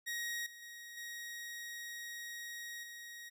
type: tone with level steps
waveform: sawtooth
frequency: 1887 Hz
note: A#6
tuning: 21 cents sharp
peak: -34 / -48 / -45 / -40 / -44 dBFS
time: 0.06-3.3 s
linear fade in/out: 20 ms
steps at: 0.46 / 0.62 / 0.97 / 2.83 s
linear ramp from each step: 5 ms
effects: none